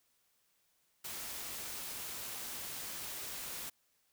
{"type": "noise", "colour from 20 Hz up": "white", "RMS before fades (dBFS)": -43, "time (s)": [1.04, 3.7], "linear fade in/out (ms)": 10, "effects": ["white hiss -75 dBFS RMS until 4.12 s"]}